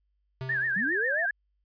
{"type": "tone with exponential decay", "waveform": "square", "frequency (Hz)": 130.81, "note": "C3", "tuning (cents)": 0, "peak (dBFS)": -32, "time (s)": [0.41, 1.1], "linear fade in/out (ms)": 0, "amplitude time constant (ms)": 150}
{"type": "tone with vibrato", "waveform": "sine", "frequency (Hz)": 1700, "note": "G#6", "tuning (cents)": 40, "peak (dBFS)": -25, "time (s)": [0.49, 1.31], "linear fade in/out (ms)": 5, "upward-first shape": "triangle", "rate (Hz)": 7.4, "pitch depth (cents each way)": 170}
{"type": "linear sweep", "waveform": "sine", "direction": "up", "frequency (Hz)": [172.4, 713], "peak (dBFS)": -31, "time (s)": [0.76, 1.26], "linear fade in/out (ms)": 5}
{"effects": ["added 50 Hz sine -70 dBFS peak until 1.64 s", "resampled to 11025 Hz"]}